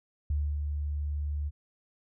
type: tone with ADSR envelope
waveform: sine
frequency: 73.42 Hz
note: D2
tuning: in tune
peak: -25 dBFS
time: 0.3-1.51 s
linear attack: 4 ms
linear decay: 270 ms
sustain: -4 dB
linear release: 36 ms
effects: none